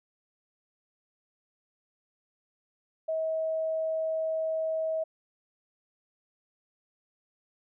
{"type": "tone", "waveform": "sine", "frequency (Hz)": 640, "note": "D#5", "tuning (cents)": 49, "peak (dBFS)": -27, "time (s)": [3.08, 5.04], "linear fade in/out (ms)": 10, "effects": []}